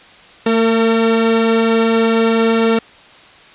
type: tone pair together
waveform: 45% pulse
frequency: 225.4 / 455.2 Hz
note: A3 / A#4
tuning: +42 / -41 cents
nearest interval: octave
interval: 1217 cents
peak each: -14 dBFS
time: 0.46-2.79 s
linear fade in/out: 5 ms
effects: white hiss -42 dBFS RMS until 3.54 s + resampled to 8000 Hz